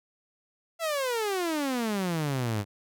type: exponential sweep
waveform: sawtooth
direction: down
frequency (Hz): 681 to 98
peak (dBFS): -23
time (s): 0.79-2.65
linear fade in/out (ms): 50
effects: none